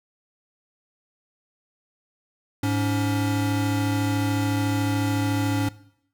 square tone pair together, 105.49 / 282.6 Hz, G#2 / C#4, +28 / +34 cents, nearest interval octave + perfect fourth, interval 1706 cents, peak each -25 dBFS, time 2.63-5.69 s, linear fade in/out 5 ms, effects noise-tail reverb RT60 0.7 s tail -19 dB re dry

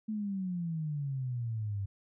sine exponential sweep, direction down, 220 to 96.9 Hz, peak -32 dBFS, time 0.08-1.86 s, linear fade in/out 10 ms, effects none

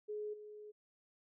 sine tone with level steps, 421.5 Hz, G#4, 26 cents sharp, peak -39 / -49 dBFS, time 0.08-0.72 s, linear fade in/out 20 ms, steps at 0.33 s, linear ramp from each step 10 ms, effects none

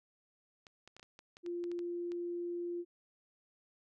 clicks, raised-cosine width 0.2 ms, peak -36 dBFS, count 12, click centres 0.668 / 0.876 / 0.966 / 0.996 / 1.029 / 1.191 / 1.369 / 1.463 / 1.64 / 1.716 / 1.791 / 2.119 s
sine tone, 347.6 Hz, F4, 8 cents flat, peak -36 dBFS, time 1.43-2.85 s, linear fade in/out 50 ms
effects none

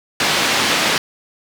white band-pass noise, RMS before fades -17 dBFS, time 0.2-0.98 s, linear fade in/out 2 ms, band 140 to 3900 Hz, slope 12 dB/octave, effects none

